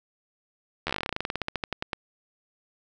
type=slowing click train; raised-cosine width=0.3 ms; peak=-12 dBFS; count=25; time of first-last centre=0.87-1.932 s; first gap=12 ms; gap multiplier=1.1; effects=none